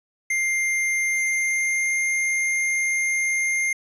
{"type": "tone with pitch glide", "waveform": "square", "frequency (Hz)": [2100, 2113], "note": ["C7", "C7"], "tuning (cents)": [6, 16], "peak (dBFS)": -21, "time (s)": [0.3, 3.73], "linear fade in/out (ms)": 5, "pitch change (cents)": 10, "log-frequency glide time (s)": [1.1, 1.98], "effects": ["resampled to 24000 Hz"]}